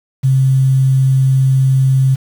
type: tone with quantisation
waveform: sine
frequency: 132.8 Hz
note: C3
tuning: 26 cents sharp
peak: -8 dBFS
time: 0.23-2.16 s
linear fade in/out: 20 ms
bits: 6
effects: none